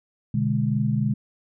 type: chord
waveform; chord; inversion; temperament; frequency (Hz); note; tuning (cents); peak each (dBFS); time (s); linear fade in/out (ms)
sine; G# diminished; first; equal; 123.47 / 146.83 / 207.7; B2 / D3 / G#3; 0 / 0 / 0; -24 / -25 / -24; 0.34-1.14; 5
effects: none